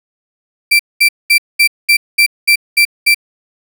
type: tone bursts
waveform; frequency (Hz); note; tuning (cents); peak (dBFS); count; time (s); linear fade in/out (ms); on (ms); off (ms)
35% pulse; 2347; D7; -2; -4; 9; 0.71-3.146; 10; 84; 210
effects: none